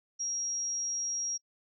sine tone, 5640 Hz, F8, 16 cents sharp, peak -31 dBFS, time 0.19-1.38 s, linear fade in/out 20 ms, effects noise-tail reverb RT60 0.1 s tail -26 dB re dry

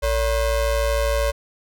square ring-modulated tone, 255.5 Hz, C4, 41 cents flat, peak -16 dBFS, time 0.02-1.32 s, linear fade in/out 20 ms, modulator 312 Hz, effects none

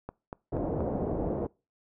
click train, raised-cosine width 1 ms, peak -23 dBFS, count 4, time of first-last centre 0.09-0.806 s, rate 4.19 Hz
white low-pass noise, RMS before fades -31 dBFS, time 0.52-1.47 s, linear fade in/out 10 ms, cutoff 600 Hz, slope 24 dB/octave
effects noise-tail reverb RT60 0.3 s tail -24 dB re dry

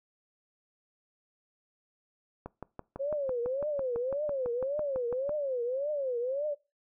click train, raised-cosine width 1 ms, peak -25 dBFS, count 18, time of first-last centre 2.46-5.293 s, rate 6 Hz
sine tone with vibrato, 534 Hz, C5, 35 cents sharp, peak -29 dBFS, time 2.99-6.55 s, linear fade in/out 20 ms, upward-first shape triangle, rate 1.8 Hz, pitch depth 240 cents each way
effects noise-tail reverb RT60 0.3 s tail -23 dB re dry

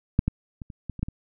clicks, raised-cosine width 5 ms, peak -6 / -10 / -24 / -27 / -19 / -24 / -12 / -22 dBFS, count 8, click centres 0.191 / 0.28 / 0.618 / 0.702 / 0.897 / 0.993 / 1.03 / 1.085 s, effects none

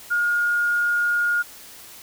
sine tone, 1426 Hz, F6, 36 cents sharp, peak -18 dBFS, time 0.1-1.43 s, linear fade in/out 20 ms, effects white hiss -43 dBFS RMS until 2.02 s

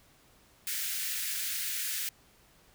white high-pass noise, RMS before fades -34 dBFS, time 0.67-2.09 s, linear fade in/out 2 ms, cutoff 1500 Hz, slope 48 dB/octave, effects pink hiss -62 dBFS RMS until 2.74 s

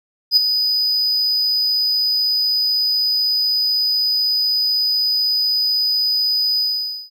triangle tone with ADSR envelope, 4978 Hz, D#8, in tune, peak -6 dBFS, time 0.31-7.1 s, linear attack 57 ms, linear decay 13 ms, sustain -8 dB, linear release 510 ms, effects none

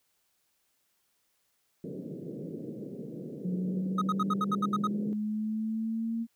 pink band-pass noise, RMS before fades -40 dBFS, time 1.84-5.13 s, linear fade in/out 0 ms, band 140 to 490 Hz, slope 48 dB/octave
sine linear sweep, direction up, 180 to 230.5 Hz, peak -29 dBFS, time 3.42-6.27 s, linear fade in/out 50 ms
triangle tone bursts, 1259 Hz, D#6, 20 cents sharp, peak -24 dBFS, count 9, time 3.98-4.872 s, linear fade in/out 5 ms, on 36 ms, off 71 ms
effects white hiss -74 dBFS RMS until 6.35 s

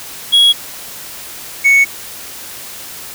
triangle tone pair in turn, 3322 / 2217 Hz, G#7 / C#7, 0 / 0 cents, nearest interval perfect fifth, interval 700 cents, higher first, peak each -4 dBFS, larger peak neither, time 0.32-0.53 / 1.64-1.85 s, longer neither, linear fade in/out 20 ms, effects white hiss -30 dBFS RMS until 3.14 s

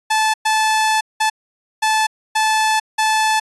sawtooth tone bursts at uneven times, 871 Hz, A5, 18 cents flat, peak -10 dBFS, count 6, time 0.1-0.34 / 0.45-1.01 / 1.2-1.3 / 1.82-2.07 / 2.35-2.8 / 2.98-3.4 s, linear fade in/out 10 ms, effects resampled to 24000 Hz

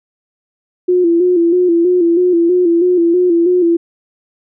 sine tone with vibrato, 349.2 Hz, F4, in tune, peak -8 dBFS, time 0.88-3.77 s, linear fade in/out 10 ms, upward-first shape square, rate 3.1 Hz, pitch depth 57 cents each way, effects none

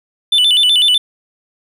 triangle tone with vibrato, 3242 Hz, G#7, 42 cents flat, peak -7 dBFS, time 0.32-0.98 s, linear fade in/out 5 ms, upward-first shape square, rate 8 Hz, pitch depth 150 cents each way, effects none

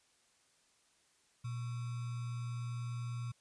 sine tone with sample-and-hold, 119.9 Hz, A#2, 49 cents sharp, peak -37 dBFS, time 1.44-3.32 s, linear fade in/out 10 ms, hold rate 1225 Hz, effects white hiss -71 dBFS RMS until 3.4 s + resampled to 22050 Hz

